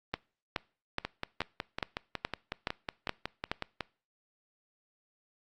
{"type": "two click trains", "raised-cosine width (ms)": 0.3, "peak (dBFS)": [-17, -14], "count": [16, 9], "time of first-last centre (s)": [[1.05, 3.807], [0.14, 3.516]], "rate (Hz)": [5.44, 2.37], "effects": ["noise-tail reverb RT60 0.4 s tail -23 dB re dry", "Opus 32 kbps"]}